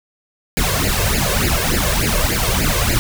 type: noise with flanger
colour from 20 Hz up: pink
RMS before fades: -17 dBFS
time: 0.57-2.99 s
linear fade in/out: 0 ms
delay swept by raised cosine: 0.42 to 1.92 ms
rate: 3.4 Hz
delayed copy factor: +1
effects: none